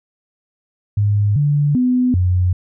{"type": "tone with pitch steps", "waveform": "sine", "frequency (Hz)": [103, 145.7, 250.6, 90.6], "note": ["G#2", "D3", "B3", "F#2"], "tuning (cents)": [-14, -13, 25, -36], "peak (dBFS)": -12, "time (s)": [0.97, 2.53], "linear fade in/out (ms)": 5, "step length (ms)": 390, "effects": []}